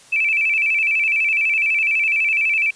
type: tone with vibrato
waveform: sine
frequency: 2469 Hz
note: D#7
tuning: 14 cents flat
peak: -15 dBFS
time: 0.12-2.71 s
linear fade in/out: 10 ms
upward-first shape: square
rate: 12 Hz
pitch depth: 100 cents each way
effects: white hiss -47 dBFS RMS until 2.75 s + resampled to 22050 Hz